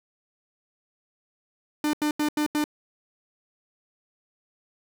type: tone bursts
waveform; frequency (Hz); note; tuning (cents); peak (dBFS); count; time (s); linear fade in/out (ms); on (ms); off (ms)
45% pulse; 299.5; D4; +34; -22; 5; 1.84-2.641; 2; 93; 84
effects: none